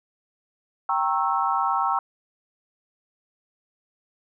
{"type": "chord", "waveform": "sine", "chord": "G diminished seventh", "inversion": "none", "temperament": "equal with one note detuned", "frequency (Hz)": [784, 932.3, 1090.3, 1318.5], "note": ["G5", "Bb5", "Db6", "Fb6"], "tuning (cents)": [0, 0, -29, 0], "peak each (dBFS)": -26, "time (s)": [0.89, 1.99], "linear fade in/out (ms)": 2, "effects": []}